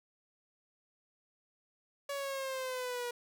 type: exponential sweep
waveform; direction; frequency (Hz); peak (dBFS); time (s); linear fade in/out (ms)
sawtooth; down; 566 to 480; -32; 2.09-3.11; 5
effects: none